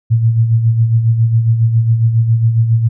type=tone with tremolo; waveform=sine; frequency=114.2 Hz; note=A#2; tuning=35 cents flat; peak=-6 dBFS; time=0.1-2.89 s; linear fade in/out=20 ms; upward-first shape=sine; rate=7.3 Hz; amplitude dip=55%; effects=none